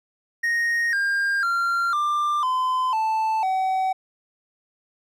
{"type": "tone with pitch steps", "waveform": "triangle", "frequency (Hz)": [1864.7, 1604.7, 1380.9, 1188.3, 1022.6, 880, 757.3], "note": ["A#6", "G6", "F6", "D6", "C6", "A5", "F#5"], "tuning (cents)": [0, 40, -20, 20, -40, 0, 40], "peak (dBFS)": -18, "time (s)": [0.43, 3.93], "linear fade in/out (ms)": 10, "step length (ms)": 500, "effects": []}